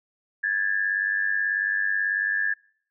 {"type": "tone pair together", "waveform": "sine", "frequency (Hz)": [1653, 1751.3], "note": ["G#6", "A6"], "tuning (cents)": [-9, -9], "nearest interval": "minor second", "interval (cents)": 100, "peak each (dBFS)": -25, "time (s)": [0.43, 2.54], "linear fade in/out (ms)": 10, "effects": ["noise-tail reverb RT60 0.6 s tail -24 dB re dry"]}